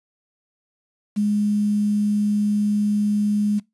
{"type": "tone with quantisation", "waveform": "sine", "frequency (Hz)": 207.7, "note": "G#3", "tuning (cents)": 0, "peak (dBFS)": -17, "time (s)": [1.16, 3.6], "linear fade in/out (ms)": 20, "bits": 7, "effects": ["noise-tail reverb RT60 0.2 s tail -23 dB re dry", "resampled to 24000 Hz"]}